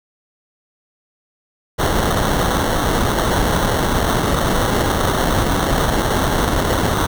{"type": "noise with sample-and-hold", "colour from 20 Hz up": "pink", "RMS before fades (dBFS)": -17, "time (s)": [1.78, 7.07], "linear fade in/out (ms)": 20, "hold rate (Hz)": 2450, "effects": []}